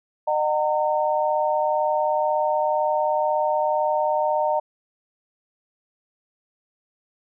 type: tone cluster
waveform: sine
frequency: 609 / 751 / 916 Hz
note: D#5 / F#5 / A#5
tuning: -37 / +26 / -31 cents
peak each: -22 / -26 / -23 dBFS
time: 0.27-4.6 s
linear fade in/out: 10 ms
effects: none